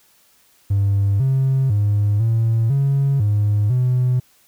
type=tone with pitch steps; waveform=triangle; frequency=99.7 / 133.5 / 103 / 113.4 / 138.4 / 103.8 / 125.9 Hz; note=G2 / C3 / G#2 / A#2 / C#3 / G#2 / B2; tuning=+30 / +35 / -14 / -47 / -2 / 0 / +34 cents; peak=-11 dBFS; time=0.7-4.2 s; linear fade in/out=10 ms; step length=500 ms; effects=tanh soft clip ceiling -10 dBFS + white hiss -56 dBFS RMS until 4.47 s